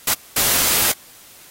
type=noise bursts at uneven times; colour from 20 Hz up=white; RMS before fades=-17 dBFS; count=2; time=0.07-0.14 / 0.36-0.92 s; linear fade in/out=5 ms; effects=white hiss -45 dBFS RMS until 1.5 s + AAC 48 kbps